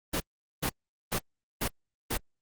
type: noise bursts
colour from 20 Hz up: pink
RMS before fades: -29 dBFS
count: 5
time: 0.13-2.175 s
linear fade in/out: 10 ms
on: 73 ms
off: 420 ms
effects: Opus 24 kbps